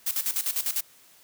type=noise with tremolo; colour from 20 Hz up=blue; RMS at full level=-26 dBFS; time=0.06-0.81 s; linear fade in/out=10 ms; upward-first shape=square; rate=10 Hz; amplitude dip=75%; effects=white hiss -56 dBFS RMS until 1.23 s + high-pass 100 Hz 12 dB/octave